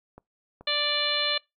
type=clicks; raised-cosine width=1 ms; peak=-31 dBFS; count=2; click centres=0.18 / 0.61 s
type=harmonic tone; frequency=588 Hz; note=D5; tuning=2 cents sharp; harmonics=1 / 2 / 3 / 4 / 5 / 6 / 7; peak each=-33 / -35 / -34 / -33 / -31 / -29 / -29 dBFS; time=0.67-1.38 s; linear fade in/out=5 ms
effects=noise-tail reverb RT60 0.2 s tail -25 dB re dry